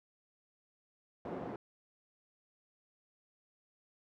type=band-pass noise; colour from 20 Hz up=pink; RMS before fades=-42 dBFS; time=1.25-1.56 s; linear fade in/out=2 ms; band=210 to 730 Hz; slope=12 dB/octave; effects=none